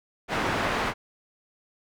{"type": "low-pass noise", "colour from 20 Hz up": "white", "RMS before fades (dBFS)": -27, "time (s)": [0.28, 0.94], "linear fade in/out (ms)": 50, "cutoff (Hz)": 1600, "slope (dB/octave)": 12, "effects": []}